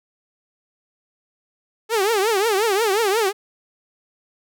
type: tone with vibrato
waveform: sawtooth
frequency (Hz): 420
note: G#4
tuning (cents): +19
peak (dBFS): -13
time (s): 1.89-3.33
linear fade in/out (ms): 50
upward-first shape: triangle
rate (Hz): 5.6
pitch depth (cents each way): 220
effects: none